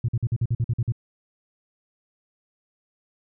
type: tone bursts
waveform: sine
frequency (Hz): 117.1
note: A#2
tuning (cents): +8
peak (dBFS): -18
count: 10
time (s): 0.04-0.922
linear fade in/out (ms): 5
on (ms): 45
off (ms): 48
effects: tanh soft clip ceiling -16 dBFS